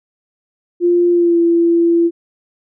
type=tone with pitch glide; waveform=sine; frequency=349.2 to 338.5 Hz; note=F4 to E4; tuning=0 to +46 cents; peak=-9 dBFS; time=0.8-2.11 s; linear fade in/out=50 ms; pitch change=-54 cents; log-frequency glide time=1.11-1.39 s; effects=none